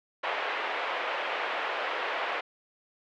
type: band-pass noise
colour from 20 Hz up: pink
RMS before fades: -32 dBFS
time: 0.23-2.41 s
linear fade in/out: 10 ms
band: 510 to 2900 Hz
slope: 24 dB/octave
effects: none